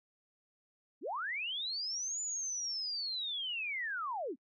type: linear two-way sweep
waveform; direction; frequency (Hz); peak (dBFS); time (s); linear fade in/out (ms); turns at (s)
sine; up then down; 210.8 to 7040 to 210.8; -35; 1.01-4.36; 50; 2.21
effects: noise-tail reverb RT60 0.1 s tail -26 dB re dry